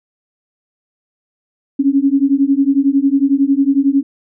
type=beating tone pair; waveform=sine; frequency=270.9 / 281.9 Hz; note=C#4 / C#4; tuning=-40 / +29 cents; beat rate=11 Hz; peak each=-13 dBFS; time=1.79-4.03 s; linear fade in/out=10 ms; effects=none